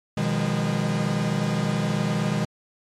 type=chord; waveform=45% pulse; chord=F half-diminished seventh; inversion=second; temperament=equal with one note detuned; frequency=123.47 / 155.56 / 174.61 / 203.4 Hz; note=Cb3 / Eb3 / F3 / Ab3; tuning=0 / 0 / 0 / -36 cents; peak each=-29 / -26 / -31 / -26 dBFS; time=0.17-2.45 s; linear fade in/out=5 ms; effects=low-pass 8000 Hz 12 dB/octave + MP3 64 kbps